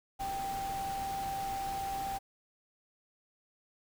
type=tone in noise; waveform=sine; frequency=784 Hz; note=G5; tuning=in tune; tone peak=-34 dBFS; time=0.19-2.19 s; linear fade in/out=20 ms; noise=pink; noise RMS=-44 dBFS; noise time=0.19-2.19 s; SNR=+7 dB; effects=none